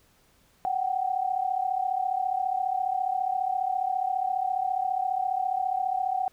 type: tone pair together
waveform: sine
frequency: 740.3 / 775 Hz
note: F#5 / G5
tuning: +1 / -20 cents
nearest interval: minor second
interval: 79 cents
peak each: -27 / -28 dBFS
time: 0.65-6.28 s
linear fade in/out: 0 ms
effects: pink hiss -63 dBFS RMS until 6.32 s